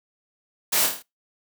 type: noise with echo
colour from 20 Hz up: white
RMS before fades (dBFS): -22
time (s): 0.72-0.87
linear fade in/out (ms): 10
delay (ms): 26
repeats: 6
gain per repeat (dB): -4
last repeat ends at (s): 1.026
effects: noise-tail reverb RT60 0.2 s tail -23 dB re dry + high-pass 200 Hz 12 dB/octave